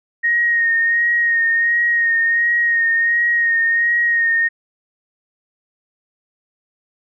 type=tone with vibrato; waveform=sine; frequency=1864.7 Hz; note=A#6; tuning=in tune; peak=-13 dBFS; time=0.23-4.49 s; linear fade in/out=20 ms; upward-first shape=sine; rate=1.4 Hz; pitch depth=27 cents each way; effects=none